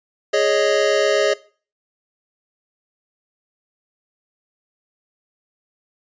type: chord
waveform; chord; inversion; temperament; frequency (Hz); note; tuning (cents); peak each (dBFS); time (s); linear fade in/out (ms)
square; Ab suspended fourth; none; equal; 415.3 / 554.4 / 622.3; Ab4 / Db5 / Eb5; 0 / 0 / 0; -20; 0.33-1.34; 10
effects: noise-tail reverb RT60 0.4 s tail -20 dB re dry + resampled to 16000 Hz